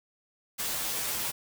white noise with comb filter, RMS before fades -32 dBFS, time 0.58-1.32 s, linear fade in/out 20 ms, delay 11 ms, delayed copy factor -0.9, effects none

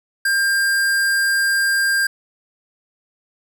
square tone, 1598 Hz, G6, 33 cents sharp, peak -16 dBFS, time 0.25-2.07 s, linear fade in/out 5 ms, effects 8-bit

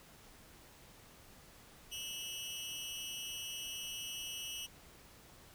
sawtooth tone with amplitude modulation, 2921 Hz, F#7, 23 cents flat, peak -34 dBFS, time 1.91-4.67 s, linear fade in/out 20 ms, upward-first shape sine, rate 269 Hz, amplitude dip 95%, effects pink hiss -59 dBFS RMS until 5.54 s

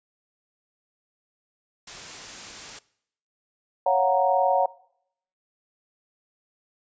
white noise, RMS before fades -39 dBFS, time 1.87-2.79 s, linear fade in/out 5 ms
sine chord, Gb major seventh, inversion second, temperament equal, 554.4 / 698.5 / 740 / 932.3 Hz, Db5 / F5 / Gb5 / Bb5, 0 / 0 / 0 / 0 cents, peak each -23 / -27 / -22 / -24 dBFS, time 3.86-4.66 s, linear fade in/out 5 ms
effects noise-tail reverb RT60 0.7 s tail -21 dB re dry + resampled to 16000 Hz

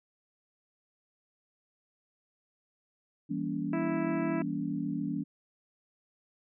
sine chord, E diminished seventh, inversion none, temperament just, 164.81 / 197.78 / 237.3 / 284.8 Hz, E3 / G3 / Bb3 / Db4, 0 / +16 / +31 / +47 cents, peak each -37 / -37 / -37 / -34 dBFS, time 3.29-5.24 s, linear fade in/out 20 ms
harmonic tone, 329.6 Hz, E4, in tune, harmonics 1 / 2 / 3 / 4 / 5 / 6 / 7 / 8, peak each -32 / -38 / -42 / -44 / -46 / -48 / -49 / -50 dBFS, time 3.73-4.42 s, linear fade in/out 2 ms
effects none

